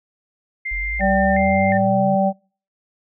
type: tone with vibrato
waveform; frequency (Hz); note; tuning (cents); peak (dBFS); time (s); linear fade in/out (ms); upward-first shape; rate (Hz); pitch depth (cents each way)
sine; 1945; B6; -27; -23; 0.65-1.78; 10; square; 1.4; 130
type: exponential sweep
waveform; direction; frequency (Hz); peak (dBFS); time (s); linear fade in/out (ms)
sine; up; 44 to 146.83; -25; 0.71-2.16; 10
type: harmonic tone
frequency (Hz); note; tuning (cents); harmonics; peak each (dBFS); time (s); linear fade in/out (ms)
193.8; G3; -20; 1 / 3 / 4; -19 / -19 / -19; 0.99-2.33; 50
effects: noise-tail reverb RT60 0.4 s tail -24 dB re dry